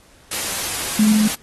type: tone in noise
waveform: sine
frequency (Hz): 213.8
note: A3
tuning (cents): -49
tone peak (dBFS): -12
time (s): 0.99-1.28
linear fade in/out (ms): 5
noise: white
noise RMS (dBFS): -24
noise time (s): 0.31-1.35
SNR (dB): +9
effects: pink hiss -51 dBFS RMS until 1.42 s + AAC 32 kbps